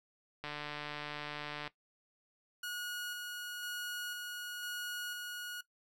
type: click train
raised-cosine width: 0.3 ms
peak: -25 dBFS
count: 184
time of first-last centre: 0.44-1.676 s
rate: 148 Hz
type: tone with tremolo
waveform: sawtooth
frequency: 1450 Hz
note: F#6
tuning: 35 cents flat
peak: -35 dBFS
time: 2.63-5.61 s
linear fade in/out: 5 ms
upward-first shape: square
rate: 1 Hz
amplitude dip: 25%
effects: noise-tail reverb RT60 0.1 s tail -17 dB re dry